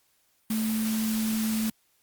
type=tone in noise; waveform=sine; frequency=220 Hz; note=A3; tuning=in tune; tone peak=-25 dBFS; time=0.5-1.7 s; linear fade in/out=5 ms; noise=white; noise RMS=-35 dBFS; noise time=0.5-1.7 s; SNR=+7 dB; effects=white hiss -68 dBFS RMS until 2.02 s + Opus 48 kbps